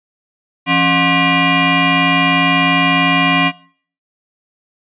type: tone with frequency modulation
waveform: sine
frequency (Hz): 1061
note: C6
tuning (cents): +24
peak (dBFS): -10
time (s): 0.66-3.52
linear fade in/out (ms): 50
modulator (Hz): 445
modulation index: 4.1
effects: noise-tail reverb RT60 0.5 s tail -21 dB re dry + resampled to 8000 Hz